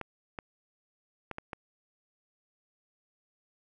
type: clicks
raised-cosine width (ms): 0.5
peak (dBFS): -22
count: 5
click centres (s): 0.013 / 0.388 / 1.313 / 1.384 / 1.532
effects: none